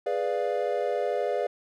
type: chord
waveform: triangle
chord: G# diminished seventh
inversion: none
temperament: equal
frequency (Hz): 415.3 / 493.9 / 587.3 / 698.5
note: G#4 / B4 / D5 / F5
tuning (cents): 0 / 0 / 0 / 0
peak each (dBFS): -29 / -28 / -28 / -30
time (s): 0.06-1.47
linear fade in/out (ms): 5
effects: none